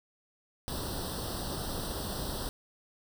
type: noise with comb filter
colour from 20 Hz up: pink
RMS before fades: -36 dBFS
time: 0.68-2.49 s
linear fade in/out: 0 ms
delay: 0.22 ms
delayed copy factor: +0.95
effects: none